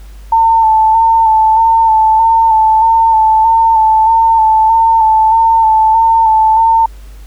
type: tone with vibrato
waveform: sine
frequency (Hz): 891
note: A5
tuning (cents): +22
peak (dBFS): -5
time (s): 0.32-6.86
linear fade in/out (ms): 5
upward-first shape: square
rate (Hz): 1.6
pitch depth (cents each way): 25
effects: added 50 Hz sine -29 dBFS peak until 7.26 s + pink hiss -45 dBFS RMS until 7.26 s